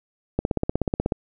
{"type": "click train", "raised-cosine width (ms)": 2, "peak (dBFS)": -8, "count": 13, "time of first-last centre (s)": [0.39, 1.122], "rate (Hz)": 16.4, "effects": []}